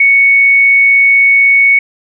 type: tone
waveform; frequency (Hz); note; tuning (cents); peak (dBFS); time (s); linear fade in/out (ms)
sine; 2221; C#7; +3; -4; 0-1.79; 5
effects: none